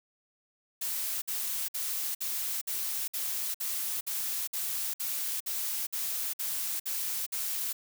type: noise bursts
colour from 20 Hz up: blue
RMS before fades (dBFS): -33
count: 15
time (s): 0.81-7.73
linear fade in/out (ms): 10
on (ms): 410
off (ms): 55
effects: none